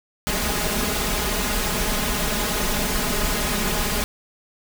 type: noise with comb filter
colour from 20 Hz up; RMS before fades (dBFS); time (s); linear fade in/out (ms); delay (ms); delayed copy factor
pink; -23; 0.27-4.04; 0; 4.8; +0.8
effects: none